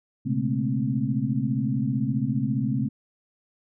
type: tone cluster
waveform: sine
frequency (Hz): 122.1 / 137.2 / 211 / 225.1 / 263.1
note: B2 / C#3 / G#3 / A3 / C4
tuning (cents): -19 / -17 / +28 / +40 / +10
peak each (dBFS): -30 / -27 / -30 / -29 / -29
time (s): 0.25-2.89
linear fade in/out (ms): 20
effects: none